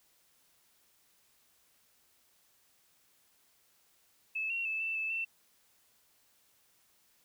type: tone with pitch steps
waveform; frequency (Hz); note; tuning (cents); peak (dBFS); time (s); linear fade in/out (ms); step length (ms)
sine; 2609 / 2733 / 2623 / 2660 / 2623 / 2682; E7 / F7 / E7 / E7 / E7 / E7; -18 / -38 / -9 / +15 / -9 / +29; -32; 4.35-5.25; 10; 150
effects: white hiss -69 dBFS RMS until 7.24 s